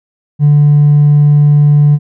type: tone with hard clipping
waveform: sine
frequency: 146.83 Hz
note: D3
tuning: in tune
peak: -4 dBFS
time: 0.39-1.99 s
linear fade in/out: 50 ms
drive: 1 dB
effects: none